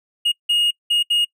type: tone bursts at uneven times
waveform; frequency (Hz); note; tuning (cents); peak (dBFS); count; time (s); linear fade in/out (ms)
triangle; 2863; F7; +42; -13; 4; 0.25-0.32 / 0.49-0.71 / 0.9-1.03 / 1.1-1.25; 10
effects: noise-tail reverb RT60 0.1 s tail -24 dB re dry